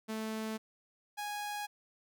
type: tone pair in turn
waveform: sawtooth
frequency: 219.4 / 828.3 Hz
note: A3 / G#5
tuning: -5 / -5 cents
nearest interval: octave + major seventh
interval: 2300 cents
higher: second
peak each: -32 / -33 dBFS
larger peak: first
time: 0.08-0.58 / 1.17-1.67 s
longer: neither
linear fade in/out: 20 ms
effects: none